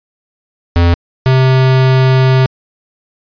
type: tone pair in turn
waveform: square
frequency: 85.9 / 130.73 Hz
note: F2 / C3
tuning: -28 / -1 cents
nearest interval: perfect fifth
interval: 727 cents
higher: second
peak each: -7 dBFS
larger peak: neither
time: 0.76-0.94 / 1.26-2.46 s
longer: second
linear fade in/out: 0 ms
effects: resampled to 11025 Hz